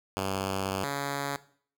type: tone pair in turn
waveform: 5% pulse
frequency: 96.4 / 140.84 Hz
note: G2 / C#3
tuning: -28 / +28 cents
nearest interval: perfect fifth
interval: 656 cents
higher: second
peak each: -18 / -19 dBFS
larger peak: first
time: 0.17-0.84 / 0.84-1.36 s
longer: first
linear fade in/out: 0 ms
effects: noise-tail reverb RT60 0.5 s tail -17 dB re dry